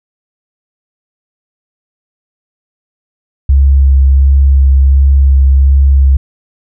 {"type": "tone with vibrato", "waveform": "sine", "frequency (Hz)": 68, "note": "C#2", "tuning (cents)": -33, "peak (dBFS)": -3, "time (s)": [3.49, 6.17], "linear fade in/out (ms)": 5, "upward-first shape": "sine", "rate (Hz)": 1.4, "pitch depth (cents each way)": 16, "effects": []}